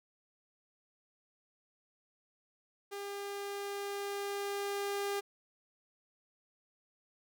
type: tone with level ramp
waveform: sawtooth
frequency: 401.9 Hz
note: G4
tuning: 43 cents sharp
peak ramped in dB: -36 to -29 dBFS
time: 2.91-5.21 s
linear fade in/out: 20 ms
effects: none